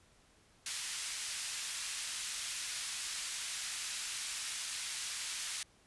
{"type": "band-pass noise", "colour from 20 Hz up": "white", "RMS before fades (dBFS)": -40, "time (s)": [0.66, 5.63], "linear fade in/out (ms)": 2, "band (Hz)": [1700, 9600], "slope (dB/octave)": 12, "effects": ["pink hiss -66 dBFS RMS until 5.86 s", "resampled to 24000 Hz"]}